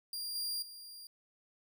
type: tone with level steps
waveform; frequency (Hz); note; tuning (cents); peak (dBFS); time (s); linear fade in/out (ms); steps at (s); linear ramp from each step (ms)
sawtooth; 4785; D8; +32; -35 / -32 / -45; 0.13-1.07; 2; 0.35 / 0.62; 5
effects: none